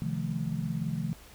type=chord; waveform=sine; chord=F dominant seventh; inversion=second; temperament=just; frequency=130.96 / 157.15 / 174.61 / 218.3 Hz; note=C3 / Eb3 / F3 / A3; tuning=+2 / +18 / 0 / -13 cents; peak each=-36 / -33 / -35 / -36 dBFS; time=0.02-1.13 s; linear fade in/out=0 ms; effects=added 60 Hz sine -55 dBFS peak until 1.34 s + pink hiss -53 dBFS RMS until 1.34 s